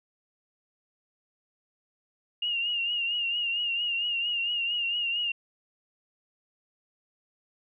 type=tone with vibrato; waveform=sine; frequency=2823 Hz; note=F7; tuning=18 cents sharp; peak=-26 dBFS; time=2.42-5.32 s; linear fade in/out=5 ms; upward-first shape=triangle; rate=4.4 Hz; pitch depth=64 cents each way; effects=none